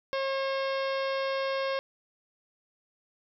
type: harmonic tone with a mistuned harmonic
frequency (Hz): 540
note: C#5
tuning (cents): -45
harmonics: 1 / 2 / 3 / 4 / 5 / 6 / 7 / 8 / 9 / 10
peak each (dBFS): -29 / -35 / -39 / -41 / -43 / -45 / -46 / -47 / -48 / -49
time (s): 0.13-1.79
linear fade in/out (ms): 0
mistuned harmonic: 7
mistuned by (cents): -47
effects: none